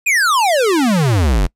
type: exponential sweep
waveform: square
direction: down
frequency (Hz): 2549 to 41.2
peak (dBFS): -12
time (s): 0.06-1.47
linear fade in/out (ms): 10
effects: noise-tail reverb RT60 0.1 s tail -25 dB re dry + low-pass 12000 Hz 12 dB/octave